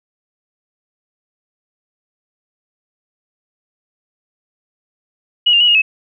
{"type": "tone with pitch steps", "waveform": "sine", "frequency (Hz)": [2911, 2800, 2927, 2856, 2586], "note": ["F#7", "F7", "F#7", "F7", "E7"], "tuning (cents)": [-29, 4, -19, 38, -34], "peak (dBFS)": -8, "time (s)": [5.46, 5.82], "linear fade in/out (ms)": 10, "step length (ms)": 72, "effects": []}